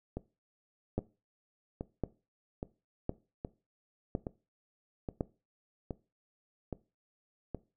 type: two click trains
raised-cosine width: 2 ms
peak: -18 / -23 dBFS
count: 5 / 10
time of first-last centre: 0.98-5.208 / 0.17-7.547 s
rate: 0.946 / 1.22 Hz
effects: noise-tail reverb RT60 0.3 s tail -19 dB re dry